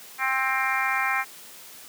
harmonic tone, 264 Hz, C4, 16 cents sharp, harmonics 3 / 4 / 5 / 6 / 7 / 8 / 9, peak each -30 / -30 / -30 / -30 / -30 / -30 / -30 dBFS, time 0.18-1.25 s, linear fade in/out 50 ms, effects white hiss -45 dBFS RMS until 1.88 s + high-pass 150 Hz 12 dB/octave

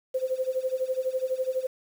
sine tone with tremolo, 518 Hz, C5, 17 cents flat, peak -22 dBFS, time 0.14-1.67 s, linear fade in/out 10 ms, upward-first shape sine, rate 12 Hz, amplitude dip 85%, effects 8-bit

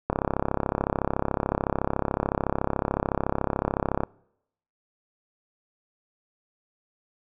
click train, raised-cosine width 1 ms, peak -9 dBFS, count 134, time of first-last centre 0.1-4.035 s, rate 33.8 Hz, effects noise-tail reverb RT60 0.8 s tail -26 dB re dry

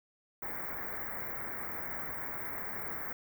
white band-stop noise, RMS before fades -39 dBFS, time 0.42-3.13 s, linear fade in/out 5 ms, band 2200 to 16000 Hz, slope 96 dB/octave, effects none

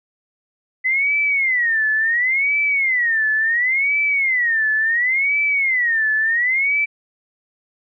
sine tone with vibrato, 2003 Hz, B6, 24 cents sharp, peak -15 dBFS, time 0.84-6.86 s, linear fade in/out 20 ms, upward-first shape sine, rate 0.71 Hz, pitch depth 250 cents each way, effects none

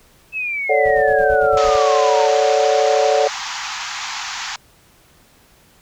sine exponential sweep, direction down, 2637 to 881 Hz, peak -20 dBFS, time 0.32-2.3 s, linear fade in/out 50 ms
sine chord, D major seventh, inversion second, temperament equal, 440 / 554.4 / 587.3 / 740 Hz, A4 / C#5 / D5 / F#5, 0 / 0 / 0 / 0 cents, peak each -18 dBFS, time 0.69-3.28 s, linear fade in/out 10 ms
brown noise with tremolo, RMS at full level -32 dBFS, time 0.85-1.76 s, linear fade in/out 2 ms, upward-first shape square, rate 8.9 Hz, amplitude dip 80%
pink band-pass noise, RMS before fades -27 dBFS, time 1.57-4.56 s, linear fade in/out 2 ms, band 770 to 7100 Hz, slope 96 dB/octave
effects pink hiss -52 dBFS RMS until 5.81 s

